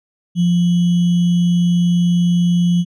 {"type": "tone with sample-and-hold", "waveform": "sine", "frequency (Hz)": 174.61, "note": "F3", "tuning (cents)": 0, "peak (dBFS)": -11, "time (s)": [0.35, 2.85], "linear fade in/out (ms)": 50, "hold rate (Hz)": 3150, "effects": ["low-pass 6000 Hz 12 dB/octave"]}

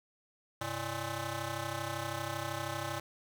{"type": "ring-modulated tone", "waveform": "10% pulse", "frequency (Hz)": 233.1, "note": "A#3", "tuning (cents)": 0, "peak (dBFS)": -24, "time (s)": [0.61, 3], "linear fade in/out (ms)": 2, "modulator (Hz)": 366, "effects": []}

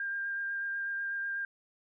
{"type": "tone with vibrato", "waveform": "sine", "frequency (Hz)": 1600, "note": "G6", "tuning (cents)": 35, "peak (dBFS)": -32, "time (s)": [0, 1.45], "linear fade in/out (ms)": 2, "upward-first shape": "sine", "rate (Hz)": 8.1, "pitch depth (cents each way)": 12, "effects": []}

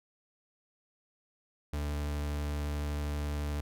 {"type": "tone with vibrato", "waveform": "40% pulse", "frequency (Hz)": 73.42, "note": "D2", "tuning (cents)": 0, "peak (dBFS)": -31, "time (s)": [1.73, 3.61], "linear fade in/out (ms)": 5, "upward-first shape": "triangle", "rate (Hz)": 12, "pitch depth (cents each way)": 8, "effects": []}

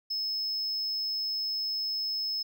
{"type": "tone", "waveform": "triangle", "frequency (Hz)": 5200, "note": "E8", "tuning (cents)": -24, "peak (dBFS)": -28, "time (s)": [0.1, 2.43], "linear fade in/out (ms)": 10, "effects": []}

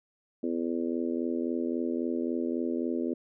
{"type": "harmonic tone", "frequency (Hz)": 83.7, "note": "E2", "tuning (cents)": 27, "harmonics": [3, 4, 5, 6, 7], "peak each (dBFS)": [-31, -32, -36, -40, -42], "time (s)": [0.43, 3.14], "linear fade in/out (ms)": 5, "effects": []}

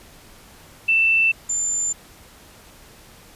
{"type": "tone pair in turn", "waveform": "sine", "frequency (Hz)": [2666, 7157], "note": ["E7", "A8"], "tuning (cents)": [19, 29], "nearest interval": "octave + perfect fourth", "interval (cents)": 1710, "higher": "second", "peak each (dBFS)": [-14, -20], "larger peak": "first", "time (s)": [[0.88, 1.32], [1.49, 1.93]], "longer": "neither", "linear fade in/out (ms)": 10, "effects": ["pink hiss -47 dBFS RMS until 3.35 s", "resampled to 32000 Hz"]}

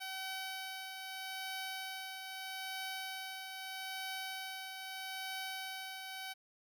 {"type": "tone with tremolo", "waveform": "10% pulse", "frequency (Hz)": 762, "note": "G5", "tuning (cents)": -49, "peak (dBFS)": -31, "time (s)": [0, 6.34], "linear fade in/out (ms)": 20, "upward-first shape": "triangle", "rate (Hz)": 0.79, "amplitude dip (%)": 45, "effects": []}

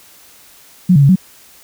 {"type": "tone with pitch steps", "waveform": "sine", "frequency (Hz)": [181.6, 142.1, 138.5, 186.9], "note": ["F#3", "C#3", "C#3", "F#3"], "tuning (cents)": [-32, 43, -1, 18], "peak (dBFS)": -5, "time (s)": [0.89, 1.158], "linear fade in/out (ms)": 10, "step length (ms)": 67, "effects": ["white hiss -44 dBFS RMS until 1.63 s"]}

